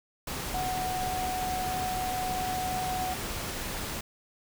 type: tone in noise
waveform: sine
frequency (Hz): 740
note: F#5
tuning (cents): 0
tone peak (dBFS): -30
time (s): 0.54-3.14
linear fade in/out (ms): 5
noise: pink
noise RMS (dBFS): -35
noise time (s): 0.27-4.01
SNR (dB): +2
effects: none